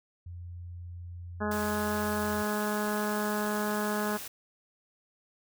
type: tone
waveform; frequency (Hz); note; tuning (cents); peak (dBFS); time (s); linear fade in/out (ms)
sine; 87.31; F2; 0; -39; 0.26-2.43; 5
type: harmonic tone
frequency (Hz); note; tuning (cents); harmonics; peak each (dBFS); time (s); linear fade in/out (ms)
210; G#3; +19; 1 / 2 / 3 / 4 / 5 / 6 / 7 / 8; -32 / -35 / -37 / -38 / -39 / -40 / -40 / -41; 1.4-4.18; 20
type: noise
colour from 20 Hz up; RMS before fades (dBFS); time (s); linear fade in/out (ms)
white; -41; 1.51-4.28; 5
effects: none